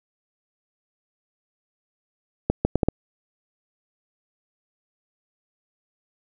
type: accelerating click train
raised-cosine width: 2 ms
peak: -5 dBFS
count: 5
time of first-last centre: 2.5-2.886 s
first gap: 150 ms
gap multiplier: 0.71
effects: none